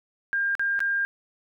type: tone with dropouts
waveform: sine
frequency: 1604 Hz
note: G6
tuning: 39 cents sharp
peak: -22 dBFS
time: 0.33-1.05 s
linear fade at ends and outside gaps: 0 ms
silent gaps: 0.552-0.595 / 0.792-0.804 s
effects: none